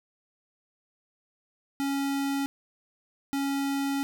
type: tone pair in turn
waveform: square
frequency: 277.2 / 277.2 Hz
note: C#4 / C#4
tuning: 0 / 0 cents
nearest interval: unison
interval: 0 cents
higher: neither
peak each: -27 dBFS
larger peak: neither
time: 1.8-2.46 / 3.33-4.03 s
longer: second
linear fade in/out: 0 ms
effects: none